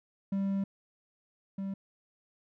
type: tone pair in turn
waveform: triangle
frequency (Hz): 196 / 194.92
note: G3 / G3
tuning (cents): 0 / -10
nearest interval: unison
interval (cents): 10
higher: first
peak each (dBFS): -26 / -31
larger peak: first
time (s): 0.32-0.64 / 1.58-1.74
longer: first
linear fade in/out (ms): 5
effects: none